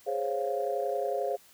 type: chord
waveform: sine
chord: Db major seventh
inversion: second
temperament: equal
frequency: 415.3 / 523.3 / 554.4 / 698.5 Hz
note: Ab4 / C5 / Db5 / F5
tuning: 0 / 0 / 0 / 0 cents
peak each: -33 dBFS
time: 0.06-1.37 s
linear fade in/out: 20 ms
effects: tanh soft clip ceiling -17 dBFS + white hiss -58 dBFS RMS until 1.53 s

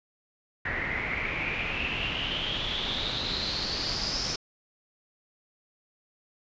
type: noise with low-pass filter sweep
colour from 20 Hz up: pink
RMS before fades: -31 dBFS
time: 0.65-4.36 s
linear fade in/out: 5 ms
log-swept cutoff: 1900 to 5400 Hz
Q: 8.9
effects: resampled to 16000 Hz

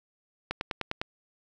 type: click train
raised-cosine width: 0.3 ms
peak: -14 dBFS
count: 6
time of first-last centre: 0.51-1.015 s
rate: 9.9 Hz
effects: none

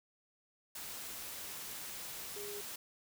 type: tone in noise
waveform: sine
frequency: 410 Hz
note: G#4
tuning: 22 cents flat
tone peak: -44 dBFS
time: 2.36-2.61 s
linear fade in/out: 5 ms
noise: white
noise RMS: -45 dBFS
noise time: 0.75-2.76 s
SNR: -2 dB
effects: none

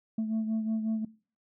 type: beating tone pair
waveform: sine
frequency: 220 / 225.5 Hz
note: A3 / A3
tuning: 0 / +43 cents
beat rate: 5.5 Hz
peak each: -27 / -33 dBFS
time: 0.18-1.05 s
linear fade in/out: 5 ms
effects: noise-tail reverb RT60 0.4 s tail -21 dB re dry + tanh soft clip ceiling -25 dBFS

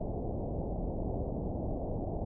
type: low-pass noise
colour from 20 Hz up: pink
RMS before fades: -35 dBFS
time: 0-2.25 s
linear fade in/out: 10 ms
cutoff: 760 Hz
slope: 48 dB/octave
effects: none

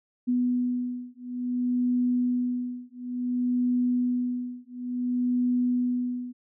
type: beating tone pair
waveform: sine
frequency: 246.9 / 247.47 Hz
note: B3 / B3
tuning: 0 / +4 cents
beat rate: 0.57 Hz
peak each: -27 dBFS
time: 0.27-6.33 s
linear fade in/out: 20 ms
effects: none

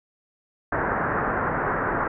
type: low-pass noise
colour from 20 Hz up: white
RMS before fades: -25 dBFS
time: 0.72-2.08 s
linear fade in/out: 5 ms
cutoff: 1700 Hz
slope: 48 dB/octave
effects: none

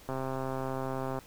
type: click train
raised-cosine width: 1 ms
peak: -21 dBFS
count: 146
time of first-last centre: 0.09-1.188 s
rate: 132 Hz
effects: pink hiss -54 dBFS RMS until 1.26 s

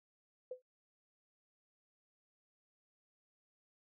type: tone with exponential decay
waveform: sine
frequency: 506 Hz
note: B4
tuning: 42 cents sharp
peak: -37 dBFS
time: 0.51-0.62 s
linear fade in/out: 5 ms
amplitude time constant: 22 ms
effects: noise-tail reverb RT60 0.1 s tail -21 dB re dry

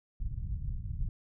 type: low-pass noise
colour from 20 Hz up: pink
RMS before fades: -35 dBFS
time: 0.2-1.09 s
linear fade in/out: 2 ms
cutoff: 120 Hz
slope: 24 dB/octave
effects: none

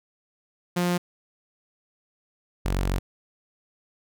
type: tone pair in turn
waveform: sawtooth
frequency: 176.7 / 46.6 Hz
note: F3 / F#1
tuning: +21 / +13 cents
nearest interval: octave + major seventh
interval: 2308 cents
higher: first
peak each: -18 / -19 dBFS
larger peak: first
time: 0.76-0.98 / 2.65-2.99 s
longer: second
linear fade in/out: 10 ms
effects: none

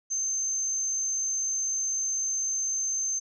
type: tone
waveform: sine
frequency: 6272 Hz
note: G8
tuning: in tune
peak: -26 dBFS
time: 0.1-3.2 s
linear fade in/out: 20 ms
effects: none

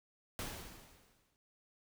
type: noise with exponential decay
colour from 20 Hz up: pink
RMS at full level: -40 dBFS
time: 0.39-1.36 s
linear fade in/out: 0 ms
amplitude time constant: 210 ms
effects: none

